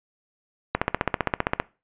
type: click train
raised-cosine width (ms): 0.5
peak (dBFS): -5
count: 14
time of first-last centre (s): 0.75-1.6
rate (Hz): 15.3
effects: noise-tail reverb RT60 0.3 s tail -21 dB re dry + resampled to 8000 Hz